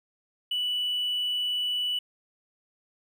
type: tone with hard clipping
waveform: triangle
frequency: 2961 Hz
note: F#7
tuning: 1 cent sharp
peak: -26 dBFS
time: 0.51-1.99 s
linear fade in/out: 5 ms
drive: 4 dB
effects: none